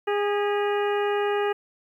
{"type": "harmonic tone with a mistuned harmonic", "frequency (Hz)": 410, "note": "G#4", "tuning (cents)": -22, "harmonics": [1, 2, 3, 4, 5, 6, 7], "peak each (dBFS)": [-23, -29, -33, -35, -37, -39, -40], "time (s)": [0.07, 1.53], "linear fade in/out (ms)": 10, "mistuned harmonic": 5, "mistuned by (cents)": -94, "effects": ["10-bit"]}